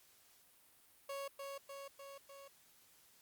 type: tone with echo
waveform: 30% pulse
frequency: 554.4 Hz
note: C#5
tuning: in tune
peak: -39 dBFS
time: 1.09-1.28 s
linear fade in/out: 5 ms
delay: 300 ms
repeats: 4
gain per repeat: -3 dB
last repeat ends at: 2.48 s
effects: white hiss -67 dBFS RMS until 3.21 s + Opus 48 kbps